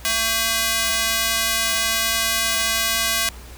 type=tone with high-pass filter; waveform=square; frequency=225.3 Hz; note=A3; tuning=41 cents sharp; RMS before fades=-21 dBFS; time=0.05-3.29 s; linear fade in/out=0 ms; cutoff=1800 Hz; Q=0.53; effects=added 60 Hz sine -38 dBFS peak until 3.57 s + pink hiss -43 dBFS RMS until 3.57 s